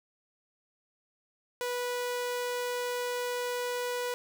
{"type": "tone", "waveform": "sawtooth", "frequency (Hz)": 490.6, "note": "B4", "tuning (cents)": -12, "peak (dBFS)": -27, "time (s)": [1.61, 4.14], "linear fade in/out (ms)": 0, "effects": []}